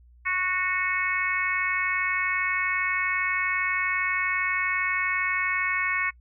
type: harmonic tone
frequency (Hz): 367.5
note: F#4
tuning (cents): -12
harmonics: 3 / 4 / 5 / 6 / 7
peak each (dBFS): -31 / -34 / -29 / -26 / -36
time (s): 0.25-6.11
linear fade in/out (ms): 20
effects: noise-tail reverb RT60 0.1 s tail -25 dB re dry + added 60 Hz sine -51 dBFS peak until 6.2 s